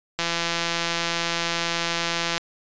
click train, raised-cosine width 0.2 ms, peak -7 dBFS, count 371, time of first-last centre 0.19-2.379 s, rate 169 Hz, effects resampled to 16000 Hz

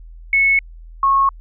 sine tone pair in turn, 2200 / 1093.7 Hz, C#7 / C#6, -14 / -24 cents, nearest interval octave, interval 1210 cents, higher first, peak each -11 dBFS, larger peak neither, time 0.33-0.59 / 1.03-1.29 s, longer neither, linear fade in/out 2 ms, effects added 41 Hz sine -35 dBFS peak until 1.4 s

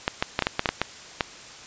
clicks, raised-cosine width 0.3 ms, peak -5 dBFS, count 10, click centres 0.079 / 0.225 / 0.391 / 0.423 / 0.469 / 0.594 / 0.658 / 0.69 / 0.816 / 1.208 s, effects white hiss -43 dBFS RMS until 1.66 s + resampled to 16000 Hz

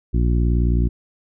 harmonic tone, 59.3 Hz, A#1, 30 cents sharp, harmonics 1 / 2 / 3 / 4 / 5 / 6, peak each -16 / -22 / -26 / -28 / -30 / -32 dBFS, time 0.13-0.89 s, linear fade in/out 20 ms, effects none

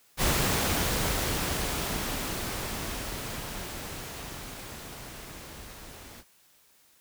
pink noise with level ramp, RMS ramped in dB -25 to -47 dBFS, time 0.17-6.24 s, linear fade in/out 50 ms, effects white hiss -62 dBFS RMS until 7 s

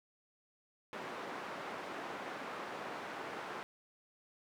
white band-pass noise, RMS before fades -44 dBFS, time 0.93-3.63 s, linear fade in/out 0 ms, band 240 to 1300 Hz, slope 12 dB/octave, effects none

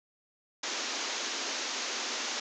white band-pass noise, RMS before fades -35 dBFS, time 0.63-2.4 s, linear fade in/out 5 ms, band 230 to 6900 Hz, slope 96 dB/octave, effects none

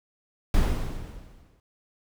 brown noise with exponential decay, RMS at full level -19 dBFS, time 0.54-1.6 s, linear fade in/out 1 ms, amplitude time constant 230 ms, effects none

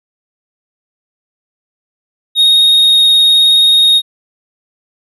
triangle tone with vibrato, 3730 Hz, A#7, in tune, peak -4 dBFS, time 2.35-4.02 s, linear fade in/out 50 ms, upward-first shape sine, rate 19 Hz, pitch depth 14 cents each way, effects none

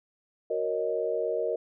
sine chord, D# minor seventh, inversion first, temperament equal, 370 / 466.2 / 554.4 / 622.3 Hz, F#4 / A#4 / C#5 / D#5, 0 / 0 / 0 / 0 cents, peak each -35 / -29 / -35 / -31 dBFS, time 0.5-1.56 s, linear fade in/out 5 ms, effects none

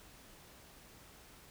silence, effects pink hiss -58 dBFS RMS until 1.5 s

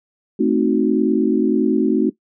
sine chord, A diminished seventh, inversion none, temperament equal, 220 / 261.6 / 311.1 / 370 Hz, A3 / C4 / Eb4 / Gb4, 0 / 0 / 0 / 0 cents, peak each -19 dBFS, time 0.39-2.1 s, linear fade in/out 10 ms, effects noise-tail reverb RT60 0.1 s tail -17 dB re dry

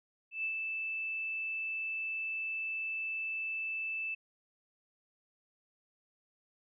sine tone with ADSR envelope, 2637 Hz, E7, in tune, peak -31 dBFS, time 0.31-4.15 s, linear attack 130 ms, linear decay 84 ms, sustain -3 dB, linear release 11 ms, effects none

